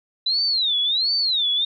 sine tone with vibrato, 3926 Hz, B7, 11 cents flat, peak -18 dBFS, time 0.26-1.65 s, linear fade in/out 5 ms, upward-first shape sine, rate 1.4 Hz, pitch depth 260 cents each way, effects none

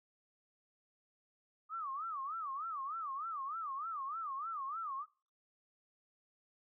sine tone with vibrato, 1200 Hz, D6, 37 cents sharp, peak -38 dBFS, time 1.69-5.06 s, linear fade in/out 50 ms, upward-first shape sine, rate 3.3 Hz, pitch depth 210 cents each way, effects noise-tail reverb RT60 0.4 s tail -24 dB re dry

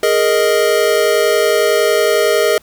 square chord, Ab suspended second, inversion none, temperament equal, 415.3 / 466.2 / 622.3 Hz, Ab4 / Bb4 / Eb5, 0 / 0 / 0 cents, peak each -16 dBFS, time 0.03-2.58 s, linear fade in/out 2 ms, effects pink hiss -49 dBFS RMS until 2.62 s

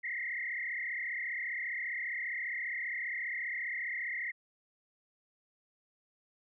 sine tone with frequency modulation, 2001 Hz, B6, 22 cents sharp, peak -34 dBFS, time 0.03-4.32 s, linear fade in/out 20 ms, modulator 34.9 Hz, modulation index 4.1, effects none

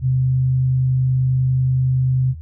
sine tone, 129.4 Hz, C3, 19 cents flat, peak -14 dBFS, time 0.01-2.35 s, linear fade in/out 50 ms, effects added 79 Hz sine -31 dBFS peak until 2.41 s

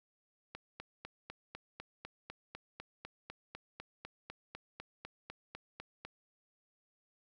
click train, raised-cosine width 0.3 ms, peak -28 dBFS, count 23, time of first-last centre 0.55-6.05 s, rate 4 Hz, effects none

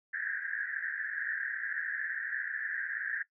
white band-pass noise, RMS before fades -36 dBFS, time 0.13-3.23 s, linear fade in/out 10 ms, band 1600 to 1800 Hz, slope 96 dB/octave, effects noise-tail reverb RT60 0.1 s tail -19 dB re dry

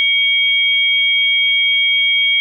sine tone pair together, 2248 / 3241 Hz, C#7 / G#7, +24 / -43 cents, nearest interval tritone, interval 633 cents, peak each -14 dBFS, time 0-2.4 s, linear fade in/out 0 ms, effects none

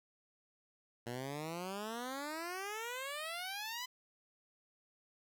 10% pulse exponential sweep, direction up, 116.54 to 1018 Hz, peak -32 dBFS, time 1.06-3.86 s, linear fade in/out 10 ms, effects none

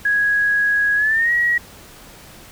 sine tone with pitch glide, 1661.2 to 1908.2 Hz, G#6 to A#6, 0 to +40 cents, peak -14 dBFS, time 0.05-1.58 s, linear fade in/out 5 ms, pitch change +240 cents, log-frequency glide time 0.96-1.32 s, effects pink hiss -42 dBFS RMS until 2.51 s

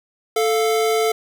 square tone pair together, 440 / 698.5 Hz, A4 / F5, 0 / 0 cents, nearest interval minor sixth, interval 800 cents, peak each -18 / -23 dBFS, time 0.36-1.12 s, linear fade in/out 5 ms, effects none

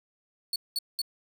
40% pulse tone bursts, 4432 Hz, C#8, 1 cent flat, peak -26 dBFS, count 3, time 0.53-1.017 s, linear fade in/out 2 ms, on 29 ms, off 200 ms, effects none

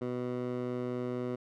15% pulse tone with band-pass filter, 124.1 Hz, B2, 9 cents sharp, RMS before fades -35 dBFS, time 0.01-1.36 s, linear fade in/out 10 ms, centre 380 Hz, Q 0.71, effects none

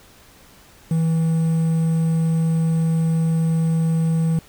triangle tone with quantisation, 162.7 Hz, E3, 22 cents flat, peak -14 dBFS, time 0.91-4.39 s, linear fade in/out 2 ms, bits 7, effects pink hiss -49 dBFS RMS until 4.48 s

